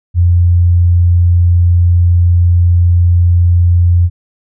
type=tone; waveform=sine; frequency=87.31 Hz; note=F2; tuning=in tune; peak=-5 dBFS; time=0.14-4.1 s; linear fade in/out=50 ms; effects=none